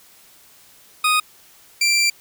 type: tone pair in turn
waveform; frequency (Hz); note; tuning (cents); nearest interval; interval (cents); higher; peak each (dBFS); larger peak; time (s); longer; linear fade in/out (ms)
20% pulse; 1244.5 / 2355; D#6 / D7; 0 / +4; major seventh; 1104; second; -10; neither; 1.04-1.2 / 1.81-2.1; second; 5
effects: white hiss -50 dBFS RMS until 2.2 s